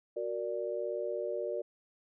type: chord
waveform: sine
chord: Gb augmented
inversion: none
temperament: equal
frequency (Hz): 370 / 466.2 / 587.3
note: Gb4 / Bb4 / D5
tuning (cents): 0 / 0 / 0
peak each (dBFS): -38 / -37 / -36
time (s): 0.16-1.62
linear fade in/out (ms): 10
effects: none